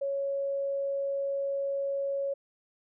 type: tone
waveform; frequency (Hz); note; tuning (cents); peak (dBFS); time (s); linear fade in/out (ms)
sine; 554.4; C#5; 0; -28; 0.01-2.34; 10
effects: none